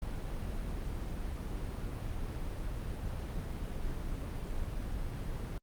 brown noise, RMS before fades -37 dBFS, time 0.02-5.58 s, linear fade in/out 2 ms, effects Opus 32 kbps

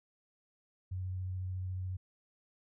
sine tone with vibrato, 92.5 Hz, F#2, in tune, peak -35 dBFS, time 0.91-1.97 s, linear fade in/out 10 ms, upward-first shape triangle, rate 14 Hz, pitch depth 16 cents each way, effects none

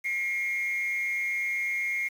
sine tone with amplitude modulation, 2146 Hz, C7, 43 cents sharp, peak -22 dBFS, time 0.04-2.09 s, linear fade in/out 20 ms, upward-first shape sine, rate 200 Hz, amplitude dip 70%, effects tanh soft clip ceiling -22 dBFS + 8-bit

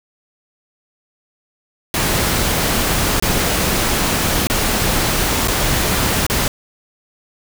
pink noise with dropouts, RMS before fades -17 dBFS, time 1.94-6.48 s, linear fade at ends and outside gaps 1 ms, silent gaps 3.199-3.224 / 4.471-4.499 / 5.475-5.482 / 6.266-6.299 s, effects none

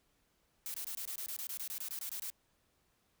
blue noise bursts, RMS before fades -41 dBFS, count 16, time 0.66-2.301 s, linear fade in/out 0 ms, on 81 ms, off 23 ms, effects pink hiss -75 dBFS RMS until 3.2 s

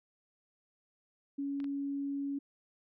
sine tone, 280 Hz, C#4, 18 cents sharp, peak -33 dBFS, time 1.38-2.39 s, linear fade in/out 10 ms
clicks, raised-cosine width 0.3 ms, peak -35 dBFS, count 2, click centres 1.602 / 1.643 s
effects none

